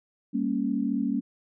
sine chord, G diminished, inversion none, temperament equal with one note detuned, 199.08 / 233.1 / 277.2 Hz, G3 / Bb3 / Db4, +27 / 0 / 0 cents, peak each -30 / -28 / -28 dBFS, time 0.33-1.21 s, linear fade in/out 20 ms, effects none

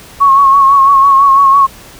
sine tone with vibrato, 1100 Hz, C#6, 14 cents flat, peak -3 dBFS, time 0.2-1.67 s, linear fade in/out 20 ms, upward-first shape sine, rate 6 Hz, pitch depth 41 cents each way, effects pink hiss -35 dBFS RMS until 1.99 s

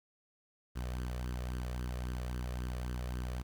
sawtooth tone with flanger, 61.74 Hz, B1, in tune, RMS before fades -38 dBFS, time 0.75-3.43 s, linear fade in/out 20 ms, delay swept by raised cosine 0.63 to 1.73 ms, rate 3.7 Hz, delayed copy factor +0.55, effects 10-bit

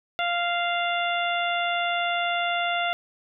harmonic tone, 696 Hz, F5, 6 cents flat, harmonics 1 / 2 / 3 / 4 / 5, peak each -26 / -29 / -31 / -32 / -33 dBFS, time 0.19-2.93 s, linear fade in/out 0 ms, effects none

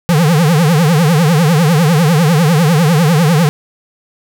square tone with vibrato, 160 Hz, D#3, 49 cents sharp, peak -8 dBFS, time 0.09-3.49 s, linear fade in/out 0 ms, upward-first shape triangle, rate 10 Hz, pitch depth 240 cents each way, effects none

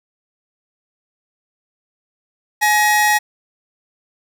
45% pulse tone pair together, 843 / 1892.5 Hz, G#5 / A#6, +26 / +26 cents, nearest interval octave + major second, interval 1400 cents, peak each -15 dBFS, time 2.61-3.19 s, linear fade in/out 20 ms, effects none

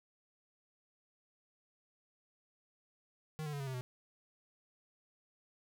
square tone with pitch steps, 155.56 / 149.05 / 142.81 / 136.84 / 131.11 / 125.63 Hz, D#3 / D3 / D3 / C#3 / C3 / B2, 0 / +26 / -48 / -22 / +4 / +30 cents, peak -39 dBFS, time 3.39-3.81 s, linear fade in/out 0 ms, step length 70 ms, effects none

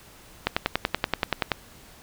click train, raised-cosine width 0.3 ms, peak -5 dBFS, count 12, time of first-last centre 0.47-1.518 s, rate 10.5 Hz, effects pink hiss -50 dBFS RMS until 2.02 s

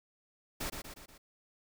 pink noise with echo, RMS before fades -37 dBFS, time 0.6-0.7 s, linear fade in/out 10 ms, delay 120 ms, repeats 4, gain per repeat -5 dB, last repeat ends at 1.18 s, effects none

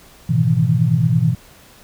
sine chord, E major seventh, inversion first, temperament equal with one note detuned, 106.5 / 123.47 / 155.56 / 164.81 Hz, G#2 / B2 / D#3 / E3, +44 / 0 / 0 / 0 cents, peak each -22 / -16 / -20 / -17 dBFS, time 0.29-1.35 s, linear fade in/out 10 ms, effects pink hiss -46 dBFS RMS until 1.83 s

